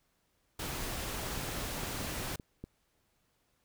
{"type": "noise", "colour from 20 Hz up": "pink", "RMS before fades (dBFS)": -38, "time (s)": [0.59, 2.36], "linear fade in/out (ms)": 5}
{"type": "clicks", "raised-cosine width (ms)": 3, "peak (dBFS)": -29, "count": 11, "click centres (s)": [1.376, 1.434, 1.494, 1.586, 1.834, 1.946, 2.014, 2.049, 2.201, 2.398, 2.64]}
{"effects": ["pink hiss -75 dBFS RMS until 3.64 s"]}